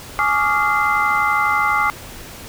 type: tone cluster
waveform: sine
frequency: 840 / 1141 / 1213 / 1393 / 2065 Hz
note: G#5 / C#6 / D#6 / F6 / C7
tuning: +19 / +50 / -44 / -5 / -23 cents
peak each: -21 dBFS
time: 0.19-1.9 s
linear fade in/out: 0 ms
effects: pink hiss -36 dBFS RMS until 2.48 s